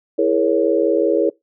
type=chord; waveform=sine; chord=A# half-diminished seventh; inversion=second; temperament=equal with one note detuned; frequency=329.6 / 415.3 / 474.9 / 554.4 Hz; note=E4 / G#4 / A#4 / C#5; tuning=0 / 0 / +32 / 0 cents; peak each=-19 dBFS; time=0.18-1.3 s; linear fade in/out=10 ms; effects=noise-tail reverb RT60 0.2 s tail -24 dB re dry